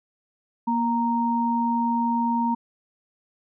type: tone pair together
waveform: sine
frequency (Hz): 236.3 / 930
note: A#3 / A#5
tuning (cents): +24 / -4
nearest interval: 2 octaves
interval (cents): 2372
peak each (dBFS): -23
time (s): 0.67-2.55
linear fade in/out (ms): 10
effects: none